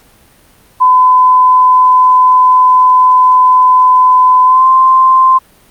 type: tone with pitch glide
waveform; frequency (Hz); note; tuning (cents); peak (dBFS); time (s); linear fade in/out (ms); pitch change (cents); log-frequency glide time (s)
sine; 1012 to 1041.7; B5 to C6; +42 to -8; -3; 0.8-5.39; 20; +50; 4.44-4.67
effects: pink hiss -45 dBFS RMS until 5.7 s + Opus 48 kbps